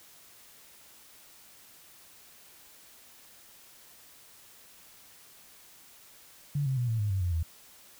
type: tone with pitch steps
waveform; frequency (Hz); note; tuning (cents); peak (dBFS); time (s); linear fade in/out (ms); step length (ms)
sine; 143.7 / 132.54 / 122.24 / 112.74 / 103.99 / 95.91 / 88.46 / 81.59; D3 / C3 / B2 / A2 / G#2 / G2 / F2 / E2; -37 / +23 / -17 / +43 / +3 / -37 / +23 / -17; -26; 6.55-7.43; 5; 110
effects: white hiss -55 dBFS RMS until 7.99 s